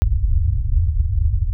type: low-pass noise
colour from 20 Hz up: white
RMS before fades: -17 dBFS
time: 0.02-1.53 s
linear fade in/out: 0 ms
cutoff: 100 Hz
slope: 48 dB/octave
effects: none